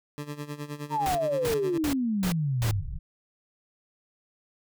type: tone with tremolo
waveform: 20% pulse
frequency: 146.83 Hz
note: D3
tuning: in tune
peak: -27 dBFS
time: 0.18-1.78 s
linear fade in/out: 0 ms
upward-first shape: sine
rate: 9.6 Hz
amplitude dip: 80%
type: exponential sweep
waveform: sine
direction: down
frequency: 949 to 92.5 Hz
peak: -24 dBFS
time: 0.9-2.83 s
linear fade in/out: 50 ms
type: noise bursts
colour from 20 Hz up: pink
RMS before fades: -32 dBFS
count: 5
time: 1.06-2.71 s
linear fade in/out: 0 ms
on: 90 ms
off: 300 ms
type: low-pass noise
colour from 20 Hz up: pink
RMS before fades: -35 dBFS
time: 2.61-2.99 s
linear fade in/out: 10 ms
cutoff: 160 Hz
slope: 96 dB/octave
effects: none